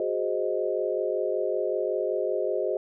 sine chord, Ab dominant seventh, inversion third, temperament equal, 370 / 415.3 / 523.3 / 622.3 Hz, Gb4 / Ab4 / C5 / Eb5, 0 / 0 / 0 / 0 cents, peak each -30 dBFS, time 0-2.77 s, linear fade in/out 2 ms, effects none

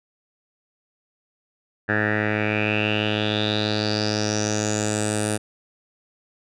10% pulse tone with low-pass filter sweep, 106.2 Hz, G#2, 39 cents sharp, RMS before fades -23 dBFS, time 1.88-5.38 s, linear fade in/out 20 ms, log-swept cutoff 1700 to 9500 Hz, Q 7.2, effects none

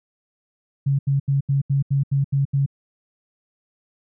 sine tone bursts, 138.59 Hz, C#3, in tune, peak -16 dBFS, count 9, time 0.86-2.662 s, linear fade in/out 10 ms, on 130 ms, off 79 ms, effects none

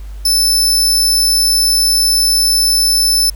sawtooth tone, 5274 Hz, E8, in tune, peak -7 dBFS, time 0.25-3.3 s, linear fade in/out 5 ms, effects added 50 Hz sine -25 dBFS peak until 3.35 s + pink hiss -46 dBFS RMS until 3.35 s

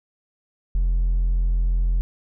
sine tone with hard clipping, 43 Hz, F1, 26 cents flat, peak -18 dBFS, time 0.75-2.01 s, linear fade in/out 0 ms, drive 2 dB, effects none

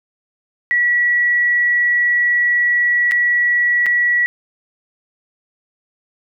sine tone with dropouts, 1936 Hz, B6, 35 cents flat, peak -12 dBFS, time 0.71-4.26 s, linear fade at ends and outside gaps 0 ms, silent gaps 3.112-3.119 / 3.86-3.865 s, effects none

